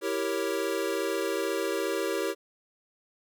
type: chord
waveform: square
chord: E diminished seventh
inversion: none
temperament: equal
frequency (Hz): 329.6 / 392 / 466.2 / 554.4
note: E4 / G4 / Bb4 / Db5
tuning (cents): 0 / 0 / 0 / 0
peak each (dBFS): -35 / -32 / -34 / -35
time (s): 0.01-2.35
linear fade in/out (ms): 50
effects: none